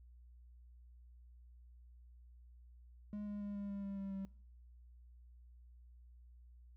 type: tone with pitch steps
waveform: triangle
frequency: 207.7 / 205.7 / 203.7 / 201.7 / 199.7 / 197.75 / 195.82 / 193.9 Hz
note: G#3 / G#3 / G#3 / G3 / G3 / G3 / G3 / G3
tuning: 0 / -16 / -33 / +50 / +32 / +15 / -2 / -19 cents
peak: -39 dBFS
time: 3.13-4.25 s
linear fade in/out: 0 ms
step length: 140 ms
effects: noise-tail reverb RT60 0.6 s tail -23 dB re dry + added 60 Hz sine -57 dBFS peak until 6.76 s